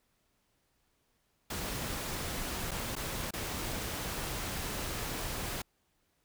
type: noise with dropouts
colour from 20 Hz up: pink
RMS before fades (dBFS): -37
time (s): 1.5-5.62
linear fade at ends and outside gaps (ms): 5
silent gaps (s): 2.71-2.714 / 2.954-2.963 / 3.308-3.335
effects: pink hiss -75 dBFS RMS until 6.24 s